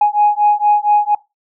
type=beating tone pair; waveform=sine; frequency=830.6 / 834.9 Hz; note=G#5 / G#5; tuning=0 / +9 cents; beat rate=4.3 Hz; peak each=-12 dBFS; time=0.01-1.15 s; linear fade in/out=5 ms; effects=noise-tail reverb RT60 0.2 s tail -19 dB re dry + tanh soft clip ceiling -3 dBFS